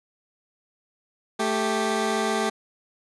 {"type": "tone pair together", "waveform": "15% pulse", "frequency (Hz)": [219.8, 392], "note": ["A3", "G4"], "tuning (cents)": [-2, 0], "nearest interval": "minor seventh", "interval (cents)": 1002, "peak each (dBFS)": -19, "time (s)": [1.39, 2.5], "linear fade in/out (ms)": 10, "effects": ["resampled to 24000 Hz"]}